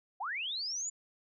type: linear sweep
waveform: sine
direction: up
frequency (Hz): 684 to 7140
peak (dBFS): -34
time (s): 0.2-0.9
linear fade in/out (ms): 10
effects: none